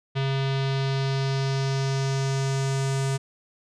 square tone with low-pass filter sweep, 135.6 Hz, C#3, 38 cents flat, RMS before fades -25 dBFS, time 0.15-3.18 s, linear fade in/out 20 ms, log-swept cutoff 3500 to 8200 Hz, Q 2.2, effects none

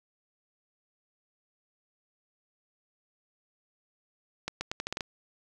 accelerating click train, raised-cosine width 0.2 ms, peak -15 dBFS, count 8, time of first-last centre 4.48-5.008 s, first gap 130 ms, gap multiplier 0.81, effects none

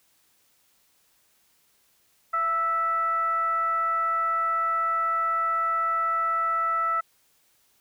sine tone with frequency modulation, 1318 Hz, E6, 1 cent flat, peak -22 dBFS, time 2.33-7.01 s, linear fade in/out 10 ms, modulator 647 Hz, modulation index 0.41, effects white hiss -65 dBFS RMS until 7.8 s

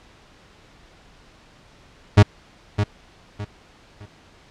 40% pulse tone with echo, 103.2 Hz, G#2, 10 cents flat, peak -6 dBFS, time 2.17-2.23 s, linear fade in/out 10 ms, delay 610 ms, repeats 3, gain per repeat -10 dB, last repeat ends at 4.06 s, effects pink hiss -51 dBFS RMS until 4.5 s + low-pass 5000 Hz 12 dB/octave

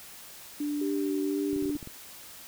sine tone, 293.4 Hz, D4, 2 cents flat, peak -28 dBFS, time 0.6-1.77 s, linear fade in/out 5 ms
sine tone with vibrato, 388.8 Hz, G4, 14 cents flat, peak -31 dBFS, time 0.81-1.71 s, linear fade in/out 5 ms, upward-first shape sine, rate 2 Hz, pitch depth 28 cents each way
clicks, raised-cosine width 3 ms, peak -29 dBFS, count 8, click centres 1.531 / 1.563 / 1.625 / 1.656 / 1.696 / 1.754 / 1.828 / 1.874 s
effects white hiss -47 dBFS RMS until 2.47 s

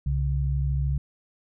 sine tone pair together, 65.41 / 138.47 Hz, C2 / C#3, 0 / -2 cents, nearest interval octave + minor second, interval 1298 cents, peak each -24 / -26 dBFS, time 0.06-0.98 s, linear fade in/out 5 ms, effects none

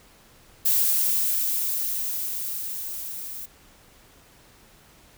violet noise with level ramp, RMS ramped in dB -20 to -36 dBFS, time 0.65-3.46 s, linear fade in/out 10 ms, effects pink hiss -54 dBFS RMS until 5.17 s

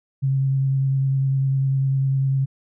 sine tone with vibrato, 135.1 Hz, C#3, 44 cents flat, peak -17 dBFS, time 0.22-2.46 s, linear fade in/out 20 ms, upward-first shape sine, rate 10 Hz, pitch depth 14 cents each way, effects none

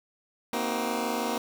15% pulse chord, C half-diminished seventh, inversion third, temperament just, 235.5 / 261.6 / 314 / 376.7 Hz, Bb3 / C4 / Eb4 / Gb4, +18 / 0 / +16 / +31 cents, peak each -24 / -28 / -29 / -30 dBFS, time 0.53-1.38 s, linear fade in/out 2 ms, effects 8-bit

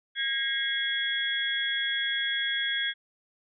sine tone cluster, 1629 / 1904 / 2139 / 3338 Hz, G#6 / A#6 / C7 / G#7, -34 / +36 / +38 / +8 cents, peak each -30 / -37 / -36 / -29 dBFS, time 0.15-2.94 s, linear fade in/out 50 ms, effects none

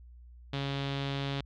sawtooth tone with low-pass filter, 138.8 Hz, C#3, 3 cents sharp, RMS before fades -34 dBFS, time 0.53-1.41 s, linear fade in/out 5 ms, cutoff 3600 Hz, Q 3.5, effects added 60 Hz sine -49 dBFS peak until 1.45 s

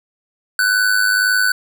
square tone with amplitude modulation, 1500 Hz, F#6, 23 cents sharp, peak -11 dBFS, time 0.59-1.52 s, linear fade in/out 2 ms, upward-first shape sine, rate 102 Hz, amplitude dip 60%, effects none

